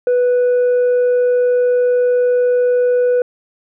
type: tone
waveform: sine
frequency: 493.2 Hz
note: B4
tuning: 2 cents flat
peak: -8 dBFS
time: 0.07-3.22 s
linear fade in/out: 2 ms
effects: tanh soft clip ceiling -10 dBFS